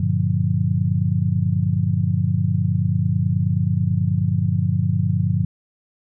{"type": "chord", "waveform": "sine", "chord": "G minor seventh", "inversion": "none", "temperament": "just", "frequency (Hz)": [98, 117.6, 147, 176.4], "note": ["G2", "Bb2", "D3", "F3"], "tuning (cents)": [0, 16, 2, 18], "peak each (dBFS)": [-21, -23, -22, -23], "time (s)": [0, 5.45], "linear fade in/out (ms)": 5, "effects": []}